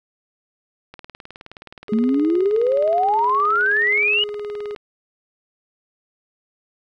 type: click train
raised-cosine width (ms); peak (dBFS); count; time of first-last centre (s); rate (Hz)
0.3; -22; 74; 0.94-4.762; 19.1
type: tone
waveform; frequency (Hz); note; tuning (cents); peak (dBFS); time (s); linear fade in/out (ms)
triangle; 415.3; G#4; 0; -24; 1.89-4.75; 2
type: exponential sweep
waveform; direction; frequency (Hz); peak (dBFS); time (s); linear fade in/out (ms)
sine; up; 213.1 to 2971; -15; 1.92-4.24; 5
effects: none